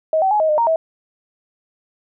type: tone with pitch steps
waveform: sine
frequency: 633 / 765 / 842 / 631 / 608 / 931 / 647 Hz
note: D#5 / G5 / G#5 / D#5 / D#5 / A#5 / E5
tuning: +30 / -42 / +24 / +24 / -40 / -2 / -32 cents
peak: -13 dBFS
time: 0.13-0.76 s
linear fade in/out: 2 ms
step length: 90 ms
effects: none